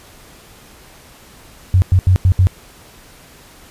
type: tone bursts at uneven times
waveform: sine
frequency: 92.5 Hz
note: F#2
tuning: in tune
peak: -7 dBFS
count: 5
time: 1.74-1.82 / 1.92-1.99 / 2.07-2.16 / 2.25-2.32 / 2.39-2.47 s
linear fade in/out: 0 ms
effects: pink hiss -43 dBFS RMS until 3.7 s + resampled to 32000 Hz